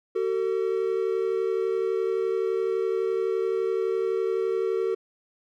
triangle tone pair together, 379.3 / 451.1 Hz, F#4 / A4, +43 / +43 cents, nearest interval minor third, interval 300 cents, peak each -24 dBFS, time 0.15-4.95 s, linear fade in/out 10 ms, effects none

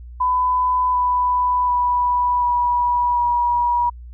sine tone with pitch steps, 1002 / 992.2 / 982.5 / 972.9 / 963.4 Hz, B5 / B5 / B5 / B5 / B5, +25 / +8 / -9 / -26 / -43 cents, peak -15 dBFS, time 0.2-3.9 s, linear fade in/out 10 ms, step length 740 ms, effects added 60 Hz sine -34 dBFS peak until 4.13 s

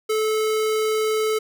square tone, 434.3 Hz, A4, 23 cents flat, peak -20 dBFS, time 0.09-1.39 s, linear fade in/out 10 ms, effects none

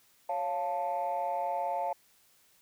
sine chord, Db augmented, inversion none, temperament equal, 554.4 / 698.5 / 880 Hz, Db5 / F5 / A5, 0 / 0 / 0 cents, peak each -35 / -32 / -32 dBFS, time 0.29-1.93 s, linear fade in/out 5 ms, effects tanh soft clip ceiling -24 dBFS + white hiss -65 dBFS RMS until 2.61 s

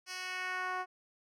10% pulse tone with band-pass filter sweep, 368.4 Hz, F#4, 7 cents flat, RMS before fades -38 dBFS, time 0.06-0.86 s, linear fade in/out 50 ms, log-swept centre 4900 to 840 Hz, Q 1.2, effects none

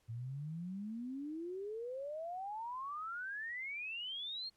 sine exponential sweep, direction up, 110.5 to 4318 Hz, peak -40 dBFS, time 0.08-4.5 s, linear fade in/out 20 ms, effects pink hiss -75 dBFS RMS until 4.56 s + low-pass 12000 Hz 12 dB/octave

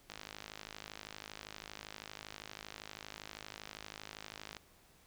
click train, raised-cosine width 0.2 ms, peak -27 dBFS, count 236, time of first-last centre 0.1-4.568 s, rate 52.6 Hz, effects pink hiss -65 dBFS RMS until 5.06 s

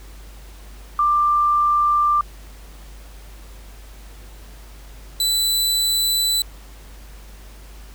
sine / sawtooth tone pair in turn, 1185 / 3986 Hz, D6 / B7, +15 / +15 cents, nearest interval octave + major sixth, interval 2100 cents, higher second, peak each -14 / -14 dBFS, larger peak neither, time 0.99-2.21 / 5.2-6.42 s, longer neither, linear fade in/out 2 ms, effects added 50 Hz sine -38 dBFS peak until 7.94 s + pink hiss -47 dBFS RMS until 7.94 s

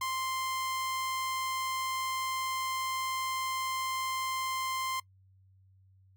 sawtooth tone, 1046.5 Hz, C6, in tune, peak -28 dBFS, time 0.01-5 s, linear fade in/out 5 ms, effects noise-tail reverb RT60 0.1 s tail -22 dB re dry + added 95 Hz sine -59 dBFS peak until 6.16 s

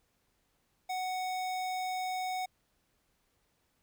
square tone with notch filter, 742 Hz, F#5, 5 cents sharp, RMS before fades -35 dBFS, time 0.89-2.46 s, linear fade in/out 10 ms, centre 11000 Hz, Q 1.6, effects pink hiss -75 dBFS RMS until 3.82 s

